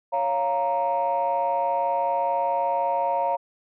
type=chord; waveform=sine; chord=Bb minor; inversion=first; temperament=equal; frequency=554.4 / 698.5 / 932.3 Hz; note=Db5 / F5 / Bb5; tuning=0 / 0 / 0 cents; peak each=-26 / -25 / -23 dBFS; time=0.12-3.37 s; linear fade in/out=20 ms; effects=tanh soft clip ceiling -15 dBFS